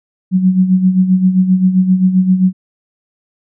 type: tone with tremolo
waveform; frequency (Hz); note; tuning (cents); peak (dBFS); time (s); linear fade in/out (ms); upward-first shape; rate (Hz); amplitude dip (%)
sine; 185.7; F#3; +7; -5; 0.31-2.53; 50; sine; 7.6; 65
effects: none

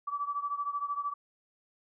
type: beating tone pair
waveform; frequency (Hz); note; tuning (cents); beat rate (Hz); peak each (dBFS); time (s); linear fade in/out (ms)
sine; 1149 / 1162; D6 / D6; -38 / -19; 13; -33 / -36; 0.07-1.14; 10
effects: none

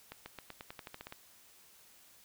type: accelerating click train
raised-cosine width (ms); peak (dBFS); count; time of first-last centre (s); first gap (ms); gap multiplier
0.3; -28; 12; 0.12-1.124; 140; 0.91
effects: white hiss -61 dBFS RMS until 2.24 s

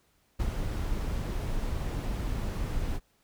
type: noise with ADSR envelope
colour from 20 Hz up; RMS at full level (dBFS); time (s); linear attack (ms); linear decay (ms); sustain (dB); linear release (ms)
brown; -29; 0.39-3; 12; 81; -2; 42
effects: pink hiss -69 dBFS RMS until 3.23 s

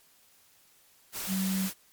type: tone in noise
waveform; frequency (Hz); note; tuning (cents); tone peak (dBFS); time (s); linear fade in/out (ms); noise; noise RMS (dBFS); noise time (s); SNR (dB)
sine; 190; F#3; +46; -27; 1.27-1.7; 50; white; -36; 1.12-1.74; +6
effects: white hiss -62 dBFS RMS until 1.92 s + MP3 96 kbps

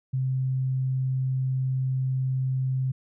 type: tone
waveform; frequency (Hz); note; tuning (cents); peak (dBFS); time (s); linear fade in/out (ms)
sine; 130.81; C3; 0; -23; 0.13-2.92; 10
effects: none

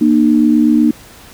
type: tone pair together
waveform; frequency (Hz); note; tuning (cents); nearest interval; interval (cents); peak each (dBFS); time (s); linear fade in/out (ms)
sine; 234.9 / 303; A#3 / D#4; +13 / -46; major third; 441; -10; 0.01-0.91; 5
effects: pink hiss -39 dBFS RMS until 1.33 s

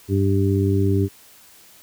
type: harmonic tone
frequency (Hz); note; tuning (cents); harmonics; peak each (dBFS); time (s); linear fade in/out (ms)
98.1; G2; +2; 1 / 2 / 3 / 4; -18 / -25 / -23 / -23; 0.08-1.09; 50
effects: white hiss -49 dBFS RMS until 1.82 s

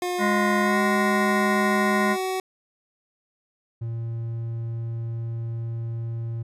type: tone with pitch glide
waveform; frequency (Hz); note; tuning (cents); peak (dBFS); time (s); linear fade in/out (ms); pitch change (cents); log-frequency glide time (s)
25% pulse; 357.9 to 375.7; F4 to F#4; +42 to +26; -21; 0.02-2.4; 2; +84; 0.62-0.79
type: harmonic tone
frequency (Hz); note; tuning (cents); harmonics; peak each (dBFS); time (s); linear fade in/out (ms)
207.2; G#3; -4; 1 / 3 / 5 / 7 / 9 / 10; -23 / -29 / -26 / -31 / -28 / -34; 0.18-2.17; 50
type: tone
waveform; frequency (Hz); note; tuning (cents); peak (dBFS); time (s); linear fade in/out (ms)
triangle; 115.3; A#2; -19; -25; 3.81-6.43; 10
effects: resampled to 32000 Hz

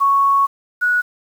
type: tone pair in turn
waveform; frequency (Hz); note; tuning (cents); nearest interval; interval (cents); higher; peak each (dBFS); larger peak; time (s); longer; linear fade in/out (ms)
sine; 1108.7 / 1463.8; C#6 / F#6; 0 / -19; perfect fourth; 481; second; -11 / -13; first; 0-0.47 / 0.81-1.02; first; 20
effects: 7-bit

